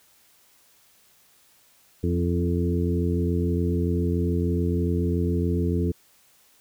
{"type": "harmonic tone with a mistuned harmonic", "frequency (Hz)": 87, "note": "F2", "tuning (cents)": -6, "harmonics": [1, 2, 3, 4, 5], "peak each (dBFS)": [-24, -27, -29, -30, -31], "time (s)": [2.03, 5.92], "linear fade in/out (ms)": 10, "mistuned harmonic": 4, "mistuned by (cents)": -19, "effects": ["white hiss -59 dBFS RMS until 6.6 s"]}